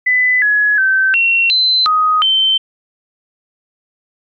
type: tone with pitch steps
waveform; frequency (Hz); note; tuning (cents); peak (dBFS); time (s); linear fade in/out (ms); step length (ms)
sine; 2002 / 1685 / 1545 / 2728 / 4050 / 1252 / 3096; B6 / G#6 / G6 / F7 / B7 / D#6 / G7; +23 / +25 / -26 / -41 / +43 / +10 / -22; -9; 0.06-2.58; 10; 360
effects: MP3 96 kbps